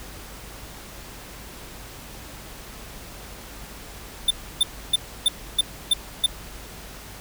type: tone bursts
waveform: square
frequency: 3565 Hz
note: A7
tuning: 22 cents sharp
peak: -15 dBFS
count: 7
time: 4.28-6.262 s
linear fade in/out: 5 ms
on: 26 ms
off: 300 ms
effects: added 50 Hz sine -44 dBFS peak until 7.2 s + pink hiss -41 dBFS RMS until 7.2 s